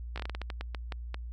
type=slowing click train; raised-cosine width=0.3 ms; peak=-21 dBFS; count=13; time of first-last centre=0.16-1.144 s; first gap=16 ms; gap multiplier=1.27; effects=added 59 Hz sine -37 dBFS peak until 1.32 s